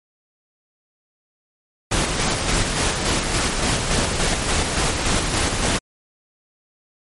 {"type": "noise with tremolo", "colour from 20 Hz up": "pink", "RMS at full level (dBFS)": -19, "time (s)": [1.91, 5.79], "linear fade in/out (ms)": 10, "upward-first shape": "square", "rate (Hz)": 3.5, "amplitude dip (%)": 35, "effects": ["MP3 48 kbps"]}